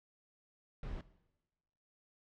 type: noise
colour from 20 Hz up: brown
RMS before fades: -42 dBFS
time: 0.83-1.01 s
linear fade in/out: 2 ms
effects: noise-tail reverb RT60 1.0 s tail -17 dB re dry + low-pass 4000 Hz 12 dB/octave